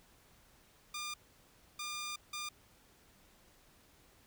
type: tone bursts at uneven times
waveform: 10% pulse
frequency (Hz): 1203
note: D6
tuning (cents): +41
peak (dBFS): -31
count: 3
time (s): 0.94-1.14 / 1.79-2.16 / 2.33-2.49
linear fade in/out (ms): 5
effects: pink hiss -65 dBFS RMS until 4.26 s